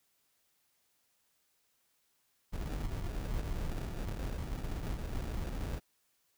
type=noise with sample-and-hold; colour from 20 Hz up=brown; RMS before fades=-37 dBFS; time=2.52-5.8 s; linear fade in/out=20 ms; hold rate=1050 Hz; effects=white hiss -75 dBFS RMS until 6.37 s